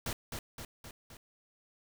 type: noise with echo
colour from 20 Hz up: pink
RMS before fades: -36 dBFS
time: 0.06-0.13 s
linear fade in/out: 2 ms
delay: 260 ms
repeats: 4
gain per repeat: -4 dB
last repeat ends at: 1.17 s
effects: none